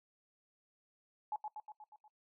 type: tone with echo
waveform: sine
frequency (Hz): 850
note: G#5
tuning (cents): +40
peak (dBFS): -35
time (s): 1.32-1.36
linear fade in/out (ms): 2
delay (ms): 120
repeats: 6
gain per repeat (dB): -4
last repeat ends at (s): 2.08
effects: noise-tail reverb RT60 0.1 s tail -18 dB re dry